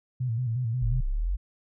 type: tone with vibrato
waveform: sine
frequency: 119.7 Hz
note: A#2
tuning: 46 cents sharp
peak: -25 dBFS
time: 0.2-1.01 s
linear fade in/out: 10 ms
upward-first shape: square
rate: 5.6 Hz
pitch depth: 95 cents each way
type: exponential two-way sweep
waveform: sine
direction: down then up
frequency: 50.3 to 31.22 to 50.3 Hz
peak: -24 dBFS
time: 0.81-1.37 s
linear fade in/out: 20 ms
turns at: 1.05 s
effects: none